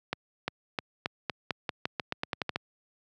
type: accelerating click train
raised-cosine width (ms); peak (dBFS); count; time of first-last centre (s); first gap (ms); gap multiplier
0.3; -13; 15; 0.13-2.56; 350; 0.88
effects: high-pass 100 Hz 12 dB/octave